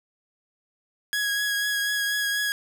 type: tone with vibrato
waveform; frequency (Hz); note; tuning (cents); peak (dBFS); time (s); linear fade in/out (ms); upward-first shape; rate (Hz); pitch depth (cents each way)
sawtooth; 1661.2; G#6; 0; -20; 1.13-2.52; 0; triangle; 4.1; 21
effects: none